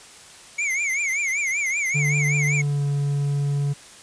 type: tone with vibrato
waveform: square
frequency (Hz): 2217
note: C#7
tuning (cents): 0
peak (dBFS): -22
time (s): 0.58-2.62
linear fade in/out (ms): 10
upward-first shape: triangle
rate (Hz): 5.2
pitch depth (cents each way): 160
type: tone with pitch glide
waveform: triangle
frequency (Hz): 146.2 to 142.45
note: D3 to C#3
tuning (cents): -7 to +48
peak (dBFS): -18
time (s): 1.94-3.74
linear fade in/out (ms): 20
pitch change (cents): -45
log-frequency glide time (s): 2.49-2.84
effects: white hiss -45 dBFS RMS until 4.02 s + resampled to 22050 Hz